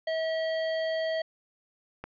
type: tone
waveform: square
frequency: 644 Hz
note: E5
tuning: 41 cents flat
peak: -28 dBFS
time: 0.07-1.22 s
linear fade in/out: 5 ms
type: click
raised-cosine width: 0.5 ms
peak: -23 dBFS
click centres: 2.04 s
effects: resampled to 11025 Hz + 10-bit